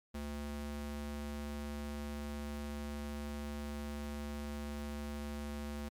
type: ring-modulated tone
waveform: square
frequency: 145.2 Hz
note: D3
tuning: 19 cents flat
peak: -37 dBFS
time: 0.14-5.89 s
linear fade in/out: 10 ms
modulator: 76.6 Hz
effects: MP3 96 kbps